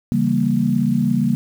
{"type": "chord", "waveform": "sine", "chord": "C# diminished seventh", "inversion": "none", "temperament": "equal", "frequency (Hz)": [138.59, 164.81, 196, 233.1], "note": ["C#3", "E3", "G3", "Bb3"], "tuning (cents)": [0, 0, 0, 0], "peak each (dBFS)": [-22, -24, -20, -18], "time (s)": [0.12, 1.35], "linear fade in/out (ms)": 0, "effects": ["7-bit"]}